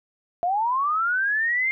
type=linear sweep; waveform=sine; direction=up; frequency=674 to 2127 Hz; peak=-20 dBFS; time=0.43-1.71 s; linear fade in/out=0 ms; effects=none